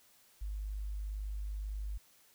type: tone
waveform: sine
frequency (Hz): 51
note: G#1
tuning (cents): -31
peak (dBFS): -36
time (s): 0.41-1.98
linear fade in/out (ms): 10
effects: white hiss -65 dBFS RMS until 2.34 s